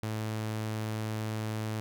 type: tone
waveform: sawtooth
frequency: 109 Hz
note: A2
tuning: 16 cents flat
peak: -28 dBFS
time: 0.03-1.8 s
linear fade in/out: 0 ms
effects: none